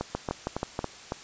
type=two click trains; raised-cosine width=1 ms; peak=-15 / -14 dBFS; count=5 / 5; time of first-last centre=0.01-1.121 / 0.15-0.791 s; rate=3.6 / 6.24 Hz; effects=white hiss -46 dBFS RMS until 1.23 s + resampled to 16000 Hz